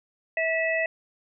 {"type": "harmonic tone", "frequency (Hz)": 650, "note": "E5", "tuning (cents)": -24, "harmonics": [1, 3, 4], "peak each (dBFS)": [-26, -26, -31], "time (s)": [0.37, 0.86], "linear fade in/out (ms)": 2, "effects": []}